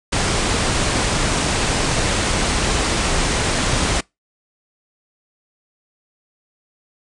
pink low-pass noise, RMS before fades -19 dBFS, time 0.12-4.01 s, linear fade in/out 10 ms, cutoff 9600 Hz, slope 96 dB/octave, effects noise-tail reverb RT60 0.2 s tail -25 dB re dry

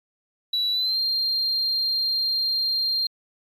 sine tone with pitch glide, 3932 to 4190 Hz, B7 to C8, -8 to +2 cents, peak -19 dBFS, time 0.53-3.07 s, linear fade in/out 5 ms, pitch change +110 cents, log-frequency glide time 0.72-0.98 s, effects tanh soft clip ceiling -18 dBFS + MP3 96 kbps

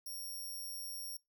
5% pulse tone, 5570 Hz, F8, 5 cents flat, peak -36 dBFS, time 0.06-1.17 s, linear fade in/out 5 ms, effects noise-tail reverb RT60 0.2 s tail -26 dB re dry

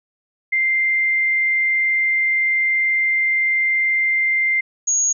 sine tone pair in turn, 2093 / 6645 Hz, C7 / G#8, 0 / 0 cents, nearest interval octave + minor sixth, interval 2000 cents, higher second, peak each -15 dBFS, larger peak neither, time 0.52-4.61 / 4.87-5.13 s, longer first, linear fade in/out 10 ms, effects none

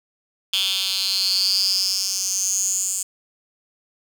10% pulse tone with high-pass filter sweep, 191 Hz, G3, 45 cents flat, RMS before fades -22 dBFS, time 0.53-3.03 s, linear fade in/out 5 ms, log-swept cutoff 3400 to 7600 Hz, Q 9.1, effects none

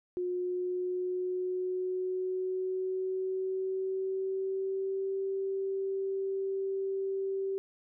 sine tone with pitch glide, 359.7 to 387.8 Hz, F#4 to G4, -49 to -19 cents, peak -30 dBFS, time 0.17-7.58 s, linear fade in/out 0 ms, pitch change +130 cents, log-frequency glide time 0.29-5.17 s, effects none

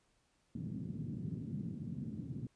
pink band-pass noise, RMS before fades -42 dBFS, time 0.55-2.47 s, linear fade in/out 2 ms, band 120 to 240 Hz, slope 24 dB/octave, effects pink hiss -75 dBFS RMS until 2.55 s + resampled to 22050 Hz

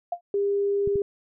sine tone with exponential decay, 698.5 Hz, F5, in tune, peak -21 dBFS, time 0.12-0.21 s, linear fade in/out 5 ms, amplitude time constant 18 ms
sine tone, 401.9 Hz, G4, 43 cents sharp, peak -21 dBFS, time 0.34-1.02 s, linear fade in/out 2 ms
clicks, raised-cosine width 5 ms, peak -21 dBFS, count 2, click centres 0.875 / 0.957 s
effects none

